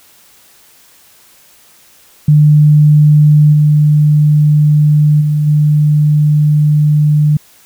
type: tone with level steps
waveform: sine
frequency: 150 Hz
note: D3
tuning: 37 cents sharp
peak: -3 / -5 / -9 / -6 dBFS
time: 2.28-7.37 s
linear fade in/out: 5 ms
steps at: 3.52 / 5.2 / 5.46 s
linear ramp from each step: 20 ms
effects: white hiss -45 dBFS RMS until 7.65 s